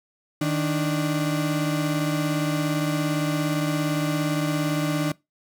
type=tone pair together; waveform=35% pulse; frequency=155.56 / 293.7 Hz; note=D#3 / D4; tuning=0 / 0 cents; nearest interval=major seventh; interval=1100 cents; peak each=-23 dBFS; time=0.41-5.12 s; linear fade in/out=5 ms; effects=noise-tail reverb RT60 0.2 s tail -21 dB re dry